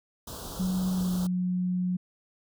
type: band-stop noise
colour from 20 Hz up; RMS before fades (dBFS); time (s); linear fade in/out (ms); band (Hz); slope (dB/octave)
pink; -39; 0.27-1.27; 5; 1400 to 3200; 48
type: tone with pitch glide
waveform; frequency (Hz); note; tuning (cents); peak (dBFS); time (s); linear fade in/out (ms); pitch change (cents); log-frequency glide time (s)
sine; 185 to 181.19; F#3 to F#3; 0 to -36; -25; 0.59-1.97; 10; -36; 0.93-1.08
effects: none